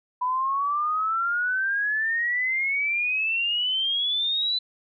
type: exponential sweep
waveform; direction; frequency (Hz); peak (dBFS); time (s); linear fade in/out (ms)
sine; up; 987.8 to 4021; -22; 0.21-4.59; 10
effects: none